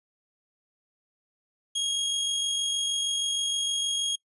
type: tone with amplitude modulation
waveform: sawtooth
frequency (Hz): 3275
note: G#7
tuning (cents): -25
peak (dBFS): -21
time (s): 1.75-4.16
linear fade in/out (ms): 10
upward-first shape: sine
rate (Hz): 46.4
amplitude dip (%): 30
effects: noise-tail reverb RT60 0.1 s tail -25 dB re dry + resampled to 24000 Hz